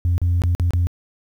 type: tone with dropouts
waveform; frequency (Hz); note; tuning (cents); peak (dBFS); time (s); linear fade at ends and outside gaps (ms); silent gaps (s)
sine; 87.31; F2; 0; -13; 0.05-0.87; 0; 0.18-0.216 / 0.419-0.437 / 0.55-0.598 / 0.707-0.735
effects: tanh soft clip ceiling -13 dBFS + 9-bit